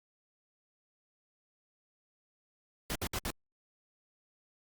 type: noise bursts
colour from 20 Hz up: pink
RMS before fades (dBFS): -35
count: 4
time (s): 2.9-3.304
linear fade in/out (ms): 0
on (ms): 53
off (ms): 64
effects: Opus 48 kbps